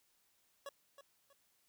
25% pulse tone with echo, 560 Hz, C#5, 18 cents sharp, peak -40 dBFS, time 0.66-0.69 s, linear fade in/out 2 ms, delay 320 ms, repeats 2, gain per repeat -10 dB, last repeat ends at 1.33 s, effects white hiss -75 dBFS RMS until 1.68 s

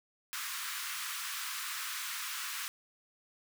pink high-pass noise, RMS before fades -39 dBFS, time 0.33-2.68 s, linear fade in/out 0 ms, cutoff 1100 Hz, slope 48 dB/octave, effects none

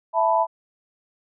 sine chord, E suspended fourth, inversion none, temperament equal with one note detuned, 661.5 / 880 / 987.8 Hz, E5 / A5 / B5, +6 / 0 / 0 cents, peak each -21 dBFS, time 0.13-0.47 s, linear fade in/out 50 ms, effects none

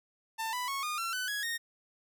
sawtooth tone with pitch steps, 894 / 992 / 1100.6 / 1221.2 / 1355.1 / 1503.5 / 1668.3 / 1851.1 Hz, A5 / B5 / C#6 / D#6 / E6 / F#6 / G#6 / A#6, +27 / +7 / -13 / -33 / +47 / +27 / +7 / -13 cents, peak -29 dBFS, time 0.38-1.58 s, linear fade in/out 20 ms, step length 150 ms, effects none

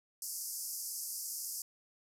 white band-pass noise, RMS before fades -41 dBFS, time 0.22-1.62 s, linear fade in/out 2 ms, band 4800 to 14000 Hz, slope 96 dB/octave, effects none

